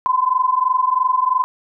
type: tone pair together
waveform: sine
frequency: 1009 / 1032 Hz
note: B5 / C6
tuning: +37 / -24 cents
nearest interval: unison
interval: 39 cents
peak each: -17 dBFS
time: 0.06-1.44 s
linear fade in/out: 0 ms
effects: none